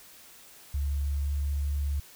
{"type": "tone with pitch glide", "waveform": "sine", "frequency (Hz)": [70.8, 71.37], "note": ["C#2", "D2"], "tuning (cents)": [37, -49], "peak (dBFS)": -26, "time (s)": [0.74, 2], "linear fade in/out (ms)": 5, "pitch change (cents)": 14, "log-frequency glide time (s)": [1.01, 1.37], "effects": ["white hiss -52 dBFS RMS until 2.15 s"]}